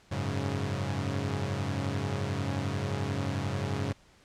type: chord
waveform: sawtooth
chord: F# suspended second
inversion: none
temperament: equal with one note detuned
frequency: 92.5 / 103.83 / 138.03 Hz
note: F#2 / G#2 / C#3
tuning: 0 / 0 / -7 cents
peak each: -30 dBFS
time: 0.11-3.93 s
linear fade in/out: 10 ms
effects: pink hiss -60 dBFS RMS until 4.24 s + low-pass 7000 Hz 12 dB/octave